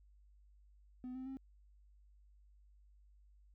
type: tone with pitch steps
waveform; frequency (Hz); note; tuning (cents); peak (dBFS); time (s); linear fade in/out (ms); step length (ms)
triangle; 252.1 / 259.2 / 266.5; B3 / C4 / C4; +36 / -16 / +32; -40; 1.04-1.37; 0; 110
effects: tanh soft clip ceiling -37 dBFS + added 50 Hz sine -62 dBFS peak until 3.54 s